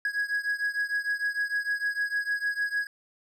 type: beating tone pair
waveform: triangle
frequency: 1658 / 1664.6 Hz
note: G#6 / G#6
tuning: -3 / +4 cents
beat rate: 6.6 Hz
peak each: -27 / -29 dBFS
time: 0.05-2.87 s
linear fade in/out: 2 ms
effects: none